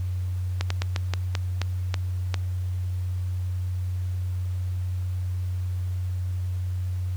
slowing click train, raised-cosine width 0.2 ms, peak -10 dBFS, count 9, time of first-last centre 0.61-2.342 s, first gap 94 ms, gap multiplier 1.23, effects added 91 Hz sine -25 dBFS peak until 7.16 s + pink hiss -52 dBFS RMS until 7.16 s

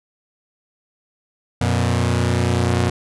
sawtooth tone pair together, 90 / 120.14 Hz, F#2 / B2, -47 / -47 cents, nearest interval perfect fourth, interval 500 cents, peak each -15 dBFS, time 1.61-2.9 s, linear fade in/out 5 ms, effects resampled to 24000 Hz

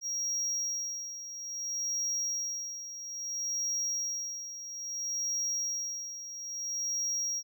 triangle tone with tremolo, 5640 Hz, F8, 16 cents sharp, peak -28 dBFS, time 0.01-7.43 s, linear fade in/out 50 ms, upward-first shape sine, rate 0.6 Hz, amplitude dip 70%, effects none

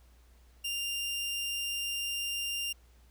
sawtooth tone, 2794 Hz, F7, in tune, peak -29 dBFS, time 0.64-2.73 s, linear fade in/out 10 ms, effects added 60 Hz sine -57 dBFS peak until 3.1 s + pink hiss -67 dBFS RMS until 3.1 s

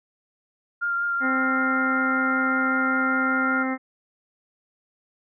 sine tone with vibrato, 1396.9 Hz, F6, in tune, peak -22 dBFS, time 0.81-3.64 s, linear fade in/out 20 ms, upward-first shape triangle, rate 5.2 Hz, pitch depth 18 cents each way
harmonic tone, 261.6 Hz, C4, in tune, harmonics 1 / 2 / 3 / 4 / 5 / 6 / 7 / 8, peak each -25 / -33 / -33 / -38 / -33 / -43 / -35 / -34 dBFS, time 1.2-3.78 s, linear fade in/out 50 ms
effects none

